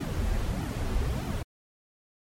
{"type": "noise with flanger", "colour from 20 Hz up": "brown", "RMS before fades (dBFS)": -29, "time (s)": [0, 1.43], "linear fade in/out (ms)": 10, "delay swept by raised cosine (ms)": [1.8, 7.2], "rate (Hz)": 1.6, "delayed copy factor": -0.95, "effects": ["MP3 64 kbps"]}